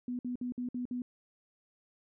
sine tone bursts, 246.9 Hz, B3, in tune, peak -33 dBFS, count 6, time 0.08-1.02 s, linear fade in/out 2 ms, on 110 ms, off 56 ms, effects none

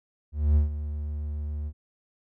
triangle tone with ADSR envelope, 74.4 Hz, D2, 23 cents sharp, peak -14 dBFS, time 0.32-1.73 s, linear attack 240 ms, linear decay 130 ms, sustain -13 dB, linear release 59 ms, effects none

